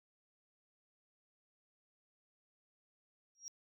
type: tone with exponential growth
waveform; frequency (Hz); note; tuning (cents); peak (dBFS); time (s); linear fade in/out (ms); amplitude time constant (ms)
sine; 5640; F8; +16; -39; 3.35-3.48; 0; 28
effects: tanh soft clip ceiling -39 dBFS